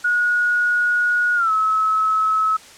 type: tone with pitch glide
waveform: sine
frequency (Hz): 1450 to 1291.8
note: F#6 to E6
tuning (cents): -35 to -35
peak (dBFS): -15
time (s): 0.04-2.57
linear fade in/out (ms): 10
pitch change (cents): -200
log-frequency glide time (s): 1.35-1.51
effects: white hiss -43 dBFS RMS until 2.77 s + low-pass 8000 Hz 12 dB/octave